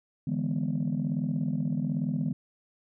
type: chord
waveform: sine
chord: E dominant seventh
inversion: third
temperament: just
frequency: 148.33 / 164.81 / 206 / 247.2 Hz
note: D3 / E3 / G#3 / B3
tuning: +18 / 0 / -14 / +2 cents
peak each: -31 dBFS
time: 0.27-2.33 s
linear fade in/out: 5 ms
effects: tanh soft clip ceiling -20 dBFS